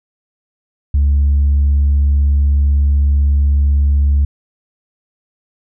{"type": "tone", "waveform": "sine", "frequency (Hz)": 71, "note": "C#2", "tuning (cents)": 42, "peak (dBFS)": -7, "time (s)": [0.94, 4.25], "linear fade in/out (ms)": 5, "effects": ["tanh soft clip ceiling -7 dBFS"]}